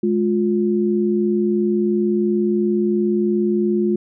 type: tone pair together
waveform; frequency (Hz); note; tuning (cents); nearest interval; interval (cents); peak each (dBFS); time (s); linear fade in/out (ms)
sine; 210.4 / 353.3; G#3 / F4; +23 / +20; major sixth; 897; -18; 0.03-3.96; 5
effects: none